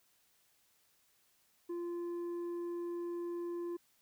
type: tone with tanh clipping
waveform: sine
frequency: 345.8 Hz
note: F4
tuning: 17 cents flat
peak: -38 dBFS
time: 1.69-3.77 s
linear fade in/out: 10 ms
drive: 5 dB
effects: white hiss -72 dBFS RMS until 4.01 s